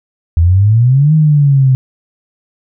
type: exponential two-way sweep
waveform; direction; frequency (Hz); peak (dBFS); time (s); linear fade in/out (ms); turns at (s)
sine; up then down; 80.2 to 158.1 to 128.9; -5; 0.37-1.75; 0; 1.14
effects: none